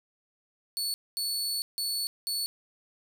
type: tone bursts at uneven times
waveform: sawtooth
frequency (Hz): 4435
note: C#8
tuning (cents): 0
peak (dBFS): -26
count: 4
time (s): 0.77-0.94 / 1.17-1.62 / 1.78-2.07 / 2.27-2.46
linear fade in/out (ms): 0
effects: none